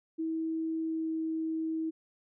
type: tone with pitch glide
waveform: sine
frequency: 322.7 to 320.8 Hz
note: E4 to E4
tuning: -37 to -47 cents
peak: -30 dBFS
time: 0.18-1.91 s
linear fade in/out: 20 ms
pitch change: -10 cents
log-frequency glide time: 0.81-1.11 s
effects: none